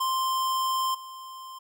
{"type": "tone with level steps", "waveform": "square", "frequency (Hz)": 1046.5, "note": "C6", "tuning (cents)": 0, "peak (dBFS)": [-25, -40], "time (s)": [0, 1.59], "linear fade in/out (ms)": 10, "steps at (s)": 0.94, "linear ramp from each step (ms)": 10, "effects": []}